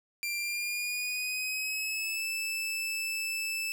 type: tone with pitch glide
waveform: sawtooth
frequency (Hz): 2373 to 2633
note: D7 to E7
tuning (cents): +17 to -3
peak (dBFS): -28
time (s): 0.23-3.72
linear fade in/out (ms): 0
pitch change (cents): +180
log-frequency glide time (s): 0.38-2.24
effects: none